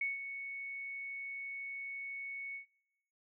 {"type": "tone with ADSR envelope", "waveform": "sine", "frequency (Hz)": 2217, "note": "C#7", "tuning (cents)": 0, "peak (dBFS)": -31, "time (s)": [0.01, 2.66], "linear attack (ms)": 4, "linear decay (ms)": 160, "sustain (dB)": -9, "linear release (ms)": 110, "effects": ["noise-tail reverb RT60 1.0 s tail -24 dB re dry"]}